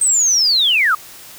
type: linear sweep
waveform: sine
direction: down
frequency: 8372 to 1156 Hz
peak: -11 dBFS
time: 0.01-0.95 s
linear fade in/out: 5 ms
effects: white hiss -38 dBFS RMS until 1.38 s